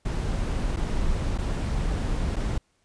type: noise with dropouts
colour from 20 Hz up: brown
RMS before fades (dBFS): -26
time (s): 0.05-2.58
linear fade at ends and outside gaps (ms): 5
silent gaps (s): 0.763-0.768 / 1.378-1.385 / 2.36-2.364
effects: pink hiss -69 dBFS RMS until 2.84 s + resampled to 22050 Hz